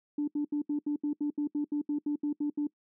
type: tone bursts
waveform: sine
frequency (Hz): 293.6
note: D4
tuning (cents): 0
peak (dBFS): -26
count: 15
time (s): 0.18-2.671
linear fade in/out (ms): 5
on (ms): 97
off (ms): 74
effects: noise-tail reverb RT60 0.1 s tail -23 dB re dry + tanh soft clip ceiling -23 dBFS